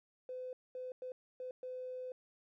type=tone bursts at uneven times; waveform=triangle; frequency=508 Hz; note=B4; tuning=49 cents sharp; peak=-37 dBFS; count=5; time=0.29-0.53 / 0.75-0.92 / 1.02-1.12 / 1.4-1.51 / 1.63-2.12 s; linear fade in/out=2 ms; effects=tanh soft clip ceiling -39 dBFS